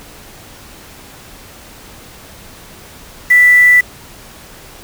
sine tone with quantisation, 1975.5 Hz, B6, in tune, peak -4 dBFS, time 3.3-3.81 s, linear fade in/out 10 ms, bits 4, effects pink hiss -37 dBFS RMS until 4.83 s

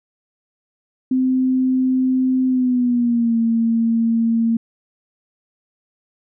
sine tone with pitch glide, 258.3 to 228.8 Hz, C4 to A#3, -22 to -32 cents, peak -14 dBFS, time 1.11-4.57 s, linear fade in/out 5 ms, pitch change -210 cents, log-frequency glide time 2.47-3.37 s, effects none

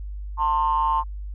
triangle ring-modulated tone, 80.1 Hz, E2, 49 cents flat, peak -13 dBFS, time 0.37-1.04 s, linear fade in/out 50 ms, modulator 979 Hz, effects tanh soft clip ceiling -11 dBFS + added 50 Hz sine -30 dBFS peak until 1.34 s

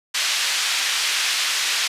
pink band-pass noise, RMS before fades -22 dBFS, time 0.14-1.88 s, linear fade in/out 10 ms, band 2200 to 6200 Hz, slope 12 dB/octave, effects resampled to 32000 Hz

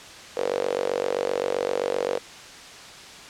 sawtooth tone with high-pass filter, 47.69 Hz, G1, 47 cents flat, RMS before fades -26 dBFS, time 0.36-2.19 s, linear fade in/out 20 ms, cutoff 490 Hz, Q 7.3, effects white hiss -42 dBFS RMS until 3.29 s + low-pass 6000 Hz 12 dB/octave

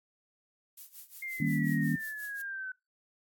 violet noise with tremolo, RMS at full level -45 dBFS, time 0.77-2.42 s, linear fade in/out 5 ms, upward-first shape sine, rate 5.6 Hz, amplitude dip 85%
sine exponential sweep, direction down, 2128 to 1510 Hz, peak -36 dBFS, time 1.22-2.72 s, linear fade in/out 5 ms
sine chord, Eb dominant seventh, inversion none, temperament equal, 155.56 / 196 / 233.1 / 277.2 Hz, Eb3 / G3 / Bb3 / Db4, 0 / 0 / 0 / 0 cents, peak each -30 / -34 / -32 / -33 dBFS, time 1.4-1.96 s, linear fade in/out 5 ms
effects noise-tail reverb RT60 0.2 s tail -20 dB re dry + AAC 64 kbps

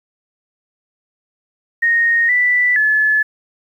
sine tone with pitch steps, 1859 / 1975 / 1722 Hz, A#6 / B6 / A6, -5 / 0 / -38 cents, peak -11 dBFS, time 1.82-3.23 s, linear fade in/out 10 ms, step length 470 ms, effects 8-bit

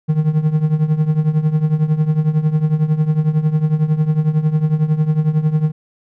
triangle tone with tremolo, 154.7 Hz, D#3, 10 cents flat, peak -7 dBFS, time 0.08-5.72 s, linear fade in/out 20 ms, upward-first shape triangle, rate 11 Hz, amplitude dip 85%, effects none

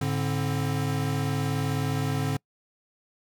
square tone cluster, 105.9 / 145.1 / 263.2 Hz, G#2 / D3 / C4, +34 / -21 / +10 cents, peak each -31 / -28 / -33 dBFS, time 0.01-2.37 s, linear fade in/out 5 ms, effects noise-tail reverb RT60 0.1 s tail -26 dB re dry

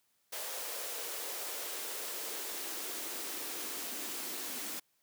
white noise with high-pass filter sweep, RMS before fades -40 dBFS, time 0.32-4.8 s, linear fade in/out 10 ms, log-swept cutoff 530 to 250 Hz, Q 2.8, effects white hiss -75 dBFS RMS until 5.02 s + high-pass 60 Hz 12 dB/octave

